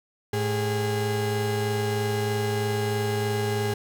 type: tone pair together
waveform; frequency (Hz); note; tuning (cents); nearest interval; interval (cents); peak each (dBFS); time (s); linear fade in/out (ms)
35% pulse; 108.29 / 410; A2 / G#4; -27 / -22; octave + major seventh; 2305; -25; 0.33-3.74; 5
effects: none